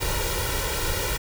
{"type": "noise with comb filter", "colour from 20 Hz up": "pink", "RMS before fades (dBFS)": -26, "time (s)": [0, 1.18], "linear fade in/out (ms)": 20, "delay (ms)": 2.1, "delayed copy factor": 0.85, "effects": []}